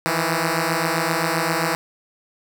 5% pulse beating tone pair, 160.6 / 168.2 Hz, E3 / E3, -45 / +35 cents, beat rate 7.6 Hz, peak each -11 dBFS, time 0.06-1.75 s, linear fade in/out 0 ms, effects none

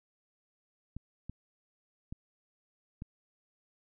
clicks, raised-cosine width 5 ms, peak -28 dBFS, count 4, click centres 0.966 / 1.296 / 2.125 / 3.021 s, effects none

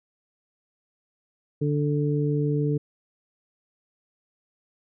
harmonic tone, 146.83 Hz, D3, in tune, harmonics 1 / 2 / 3, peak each -23 / -28 / -28 dBFS, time 1.61-2.78 s, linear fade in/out 10 ms, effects none

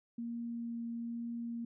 sine tone with vibrato, 233.8 Hz, A#3, 5 cents sharp, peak -37 dBFS, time 0.18-1.65 s, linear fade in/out 5 ms, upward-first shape triangle, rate 1.1 Hz, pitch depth 8 cents each way, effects none

